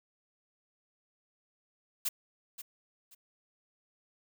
blue noise with echo, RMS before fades -31 dBFS, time 2.05-2.09 s, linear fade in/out 10 ms, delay 530 ms, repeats 2, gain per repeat -12 dB, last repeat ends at 3.15 s, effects none

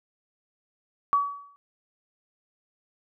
sine tone with exponential decay, 1137 Hz, C#6, 44 cents sharp, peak -16 dBFS, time 1.13-1.56 s, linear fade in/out 0 ms, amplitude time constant 92 ms, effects none

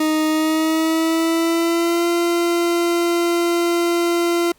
40% pulse tone with pitch glide, 311 to 343.1 Hz, D#4 to F4, -1 to -31 cents, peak -15 dBFS, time 0-4.52 s, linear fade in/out 5 ms, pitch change +170 cents, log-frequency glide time 0.28-2.07 s, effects pink hiss -56 dBFS RMS until 4.58 s + Opus 48 kbps

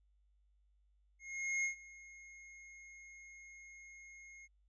square tone with ADSR envelope, 2150 Hz, C7, 47 cents sharp, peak -33 dBFS, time 1.19-4.48 s, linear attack 450 ms, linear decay 110 ms, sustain -21 dB, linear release 35 ms, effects added 50 Hz sine -69 dBFS peak until 4.68 s + resampled to 22050 Hz

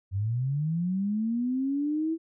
sine linear sweep, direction up, 92.1 to 330.3 Hz, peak -25 dBFS, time 0.11-2.18 s, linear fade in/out 50 ms, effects none

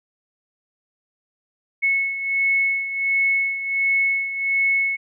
sine beating tone pair, 2197 / 2198.4 Hz, C#7 / C#7, -16 / -15 cents, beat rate 1.4 Hz, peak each -19 / -25 dBFS, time 1.82-4.97 s, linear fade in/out 20 ms, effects none

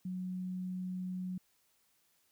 sine tone, 183.6 Hz, F#3, 13 cents flat, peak -36 dBFS, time 0.05-1.38 s, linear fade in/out 5 ms, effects white hiss -73 dBFS RMS until 2.31 s

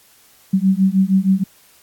sine beating tone pair, 188 / 194.4 Hz, F#3 / G3, +28 / -14 cents, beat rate 6.4 Hz, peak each -15 dBFS, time 0.53-1.44 s, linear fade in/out 10 ms, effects white hiss -51 dBFS RMS until 1.82 s + AAC 64 kbps

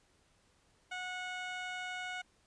15% pulse tone with band-pass filter, 732 Hz, F#5, 19 cents flat, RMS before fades -41 dBFS, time 0.91-2.22 s, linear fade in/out 10 ms, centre 1700 Hz, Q 0.52, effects pink hiss -70 dBFS RMS until 2.46 s + resampled to 22050 Hz

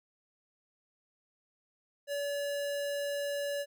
square tone, 571 Hz, D5, 49 cents flat, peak -33 dBFS, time 2.07-3.66 s, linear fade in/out 50 ms, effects none

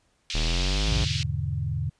pink band-pass noise, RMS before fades -32 dBFS, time 0.3-1.23 s, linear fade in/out 0 ms, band 2700 to 5200 Hz, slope 24 dB/octave
square linear sweep, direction up, 36.71 to 58.27 Hz, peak -24 dBFS, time 0.34-1.05 s, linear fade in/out 10 ms
sine chord, E dominant seventh, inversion none, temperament equal with one note detuned, 82.41 / 103.83 / 124.98 / 146.83 Hz, E2 / G#2 / B2 / D3, 0 / 0 / +21 / 0 cents, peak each -31 / -31 / -32 / -30 dBFS, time 0.88-1.9 s, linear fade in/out 10 ms
effects pink hiss -68 dBFS RMS until 1.99 s + resampled to 22050 Hz

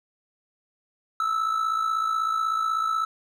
triangle tone with amplitude modulation, 1311 Hz, E6, 10 cents flat, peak -18 dBFS, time 1.2-3.05 s, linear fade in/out 2 ms, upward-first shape sine, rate 56.2 Hz, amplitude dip 60%, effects none

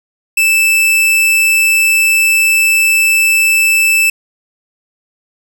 45% pulse tone, 2637 Hz, E7, in tune, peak -8 dBFS, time 0.37-4.1 s, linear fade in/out 5 ms, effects 8-bit

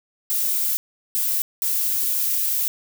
violet noise bursts at uneven times, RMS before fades -22 dBFS, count 3, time 0.3-0.77 / 1.15-1.42 / 1.62-2.68 s, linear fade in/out 0 ms, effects none

